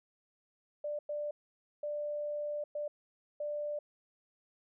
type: tone bursts at uneven times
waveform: sine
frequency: 591 Hz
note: D5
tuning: 11 cents sharp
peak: -34 dBFS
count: 5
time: 0.84-0.99 / 1.09-1.31 / 1.83-2.64 / 2.75-2.88 / 3.4-3.79 s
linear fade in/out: 5 ms
effects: none